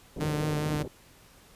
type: low-pass noise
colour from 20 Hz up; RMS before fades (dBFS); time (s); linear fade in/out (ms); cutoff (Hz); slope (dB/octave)
white; -36; 0.16-0.88; 5; 500; 24
type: tone with vibrato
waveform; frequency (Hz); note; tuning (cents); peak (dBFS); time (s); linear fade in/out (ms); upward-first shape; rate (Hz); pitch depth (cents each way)
sawtooth; 151; D3; +48; -24; 0.2-0.83; 10; triangle; 4.7; 22
effects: pink hiss -56 dBFS RMS until 1.55 s + resampled to 32000 Hz